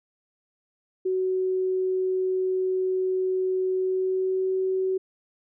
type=tone with pitch glide; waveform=sine; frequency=373.4 to 377.1 Hz; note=F#4 to F#4; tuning=+16 to +33 cents; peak=-22 dBFS; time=1.05-4.98 s; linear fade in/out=10 ms; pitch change=+17 cents; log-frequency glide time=3.72-4.52 s; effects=none